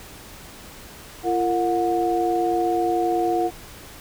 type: tone cluster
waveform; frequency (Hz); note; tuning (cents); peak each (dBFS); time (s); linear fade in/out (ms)
sine; 342.4 / 457.8 / 727; F4 / A#4 / F#5; -34 / -31 / -31; -22 / -27 / -22; 1.23-3.51; 50
effects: pink hiss -42 dBFS RMS until 4 s